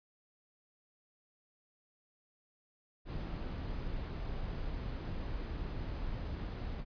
brown noise, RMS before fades -39 dBFS, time 3.05-6.85 s, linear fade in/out 50 ms, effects resampled to 11025 Hz

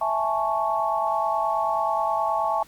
sine chord, A major seventh, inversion second, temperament equal, 659.3 / 830.6 / 880 / 1108.7 Hz, E5 / G#5 / A5 / C#6, 0 / 0 / 0 / 0 cents, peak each -27 / -27 / -26 / -27 dBFS, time 0.01-2.63 s, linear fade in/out 5 ms, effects pink hiss -52 dBFS RMS until 2.67 s + Opus 32 kbps

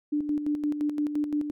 sine tone with tremolo, 296.1 Hz, D4, 14 cents sharp, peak -23 dBFS, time 0.12-1.51 s, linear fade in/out 10 ms, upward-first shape square, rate 5.8 Hz, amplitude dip 55%, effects none

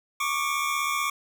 25% pulse tone pair together, 1108.7 / 1184.7 Hz, C#6 / D6, 0 / +15 cents, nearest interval minor second, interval 115 cents, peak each -24 dBFS, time 0.2-1.1 s, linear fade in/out 5 ms, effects none

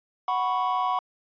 triangle chord, F# suspended fourth, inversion none, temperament equal, 740 / 987.8 / 1108.7 Hz, F#5 / B5 / C#6, 0 / 0 / 0 cents, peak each -25 dBFS, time 0.28-0.99 s, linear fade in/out 2 ms, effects tanh soft clip ceiling -13 dBFS + resampled to 11025 Hz

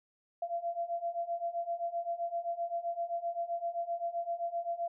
sine beating tone pair, 680 / 687.7 Hz, F5 / F5, -46 / -27 cents, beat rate 7.7 Hz, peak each -37 / -35 dBFS, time 0.42-4.88 s, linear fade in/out 5 ms, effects none

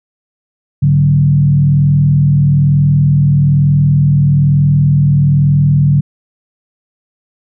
sine tone with frequency modulation, 143.7 Hz, D3, 37 cents flat, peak -6 dBFS, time 0.82-6.01 s, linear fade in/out 10 ms, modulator 41.1 Hz, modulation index 0.65, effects none

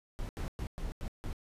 brown noise bursts at uneven times, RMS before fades -37 dBFS, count 6, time 0.19-0.29 / 0.37-0.48 / 0.59-0.67 / 0.78-0.92 / 1.01-1.08 / 1.24-1.33 s, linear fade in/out 0 ms, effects resampled to 32000 Hz

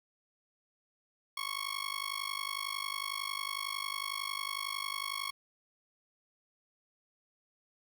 15% pulse tone with amplitude modulation, 1100 Hz, C#6, 14 cents flat, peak -25 dBFS, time 1.37-5.31 s, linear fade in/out 5 ms, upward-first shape sine, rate 51 Hz, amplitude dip 95%, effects 11-bit

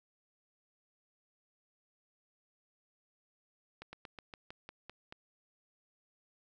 slowing click train, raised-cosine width 0.3 ms, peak -30 dBFS, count 9, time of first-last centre 3.82-5.125 s, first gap 110 ms, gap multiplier 1.11, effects none

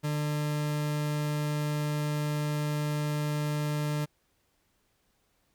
40% pulse tone, 149.1 Hz, D3, 27 cents sharp, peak -27 dBFS, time 0.03-4.06 s, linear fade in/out 20 ms, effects pink hiss -72 dBFS RMS until 5.54 s

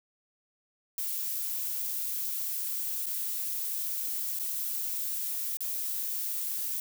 violet noise with dropouts, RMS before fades -33 dBFS, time 0.98-6.8 s, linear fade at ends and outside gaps 2 ms, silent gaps 3.059-3.065 / 4.39-4.396 / 5.571-5.606 s, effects none

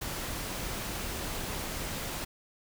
pink noise, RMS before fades -36 dBFS, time 0.01-2.25 s, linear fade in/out 10 ms, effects none

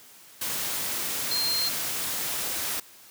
sine tone in noise, 4186 Hz, C8, in tune, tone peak -25 dBFS, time 1.31-1.69 s, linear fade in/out 5 ms, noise white, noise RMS -30 dBFS, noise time 0.41-2.8 s, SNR +2 dB, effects white hiss -51 dBFS RMS until 3.1 s + high-pass 80 Hz 12 dB/octave

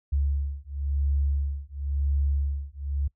sine beating tone pair, 69.9 / 70.86 Hz, C#2 / C#2, +15 / +39 cents, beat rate 0.96 Hz, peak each -27 dBFS, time 0.12-3.08 s, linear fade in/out 10 ms, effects noise-tail reverb RT60 0.1 s tail -22 dB re dry

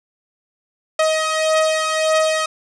sawtooth beating tone pair, 630 / 631.7 Hz, D#5 / D#5, +21 / +26 cents, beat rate 1.7 Hz, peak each -13 / -17 dBFS, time 0.99-2.46 s, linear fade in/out 5 ms, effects resampled to 22050 Hz + 8-bit

